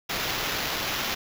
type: noise with sample-and-hold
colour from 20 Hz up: white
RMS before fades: -29 dBFS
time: 0.09-1.15 s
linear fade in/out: 10 ms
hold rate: 8820 Hz
effects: none